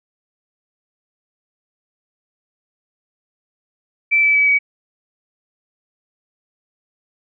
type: tone with pitch steps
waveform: sine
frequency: 2327 / 2307 / 2287 / 2267 Hz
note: D7 / D7 / D7 / C#7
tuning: -17 / -31 / -47 / +38 cents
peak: -11 dBFS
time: 4.11-4.59 s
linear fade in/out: 20 ms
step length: 120 ms
effects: none